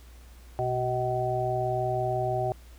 harmonic tone with a mistuned harmonic, 126 Hz, B2, 35 cents sharp, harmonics 1 / 3 / 5 / 6, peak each -31 / -32 / -30 / -30 dBFS, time 0.59-2.52 s, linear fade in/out 0 ms, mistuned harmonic 1, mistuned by -37 cents, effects added 60 Hz sine -47 dBFS peak until 2.78 s + pink hiss -57 dBFS RMS until 2.78 s

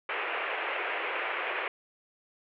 white band-pass noise, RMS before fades -33 dBFS, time 0.09-1.68 s, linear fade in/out 2 ms, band 360 to 2700 Hz, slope 48 dB/octave, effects none

